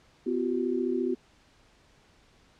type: tone cluster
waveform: sine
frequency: 252.6 / 347.4 / 381.9 Hz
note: B3 / F4 / G4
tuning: +39 / -9 / -45 cents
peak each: -30 dBFS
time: 0.26-1.15 s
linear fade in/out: 10 ms
effects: pink hiss -61 dBFS RMS until 2.59 s + low-pass 6000 Hz 12 dB/octave